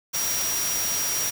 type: tone in noise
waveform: sine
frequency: 5710 Hz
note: F8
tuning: 37 cents sharp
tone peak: -26 dBFS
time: 0.13-1.31 s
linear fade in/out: 20 ms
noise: white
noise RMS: -28 dBFS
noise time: 0.13-1.31 s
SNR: -1 dB
effects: none